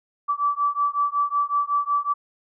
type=beating tone pair; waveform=sine; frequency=1154 / 1159.4 Hz; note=D6 / D6; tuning=-31 / -23 cents; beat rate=5.4 Hz; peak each=-23 dBFS; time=0.28-2.14 s; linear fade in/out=20 ms; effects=none